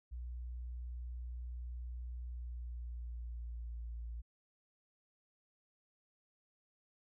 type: tone with pitch glide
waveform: sine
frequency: 60.7 to 57.73 Hz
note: B1 to A#1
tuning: -29 to -16 cents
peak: -40 dBFS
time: 0.11-4.22 s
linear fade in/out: 20 ms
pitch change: -87 cents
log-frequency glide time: 2.24-3.91 s
effects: tanh soft clip ceiling -37 dBFS